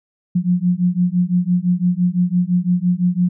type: beating tone pair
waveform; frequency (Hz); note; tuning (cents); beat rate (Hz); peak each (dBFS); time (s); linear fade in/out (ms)
sine; 175.5 / 181.4; F3 / F#3; +9 / -34; 5.9; -17; 0.35-3.29; 10
effects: none